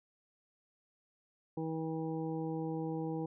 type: harmonic tone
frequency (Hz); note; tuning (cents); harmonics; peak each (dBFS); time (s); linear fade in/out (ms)
160.6; E3; -45; 1 / 2 / 3 / 5 / 6; -39 / -38 / -41 / -46 / -54; 1.57-3.26; 5
effects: none